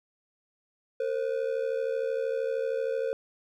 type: ring-modulated tone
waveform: triangle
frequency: 493.9 Hz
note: B4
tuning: in tune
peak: -22 dBFS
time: 1-3.13 s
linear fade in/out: 0 ms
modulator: 36.5 Hz
effects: none